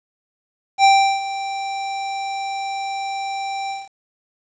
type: tone with ADSR envelope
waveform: square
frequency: 784 Hz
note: G5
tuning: in tune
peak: -9 dBFS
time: 0.78-3.89 s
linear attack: 61 ms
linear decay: 360 ms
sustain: -15 dB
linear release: 190 ms
effects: resampled to 16000 Hz + 8-bit